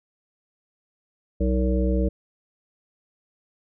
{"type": "harmonic tone with a mistuned harmonic", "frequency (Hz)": 63, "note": "B1", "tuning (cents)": 35, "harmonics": [1, 3, 5, 7, 9], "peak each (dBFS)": [-21, -26, -28, -29, -31], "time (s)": [1.4, 2.09], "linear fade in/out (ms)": 10, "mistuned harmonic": 7, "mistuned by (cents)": 69, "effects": []}